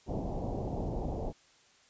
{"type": "low-pass noise", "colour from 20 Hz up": "pink", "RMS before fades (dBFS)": -35, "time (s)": [0.06, 1.33], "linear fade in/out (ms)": 50, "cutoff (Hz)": 840, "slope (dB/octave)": 48, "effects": ["white hiss -63 dBFS RMS until 1.89 s", "resampled to 16000 Hz"]}